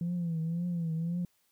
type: tone with vibrato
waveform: sine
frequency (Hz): 168.5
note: E3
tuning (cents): +38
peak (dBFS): -28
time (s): 0.01-1.25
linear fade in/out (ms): 2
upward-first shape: triangle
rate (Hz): 1.9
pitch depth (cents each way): 97
effects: tanh soft clip ceiling -27 dBFS + white hiss -72 dBFS RMS until 1.51 s